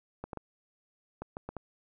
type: clicks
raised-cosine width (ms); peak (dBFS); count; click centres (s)
1; -24; 7; 0.24 / 0.332 / 0.373 / 1.22 / 1.369 / 1.49 / 1.567
effects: none